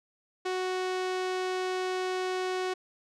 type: tone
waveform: sawtooth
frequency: 370 Hz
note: F#4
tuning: in tune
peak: -25 dBFS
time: 0.45-2.74 s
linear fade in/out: 10 ms
effects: low-pass 6000 Hz 12 dB/octave